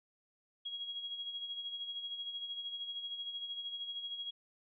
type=tone with tremolo; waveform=sine; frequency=3300 Hz; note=G#7; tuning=12 cents flat; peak=-37 dBFS; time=0.65-4.31 s; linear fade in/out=10 ms; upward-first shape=sine; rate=13 Hz; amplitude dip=55%; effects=none